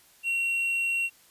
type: tone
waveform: triangle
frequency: 2737 Hz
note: F7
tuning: 36 cents flat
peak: -23 dBFS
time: 0.23-1.1 s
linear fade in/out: 50 ms
effects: white hiss -58 dBFS RMS until 1.3 s + resampled to 32000 Hz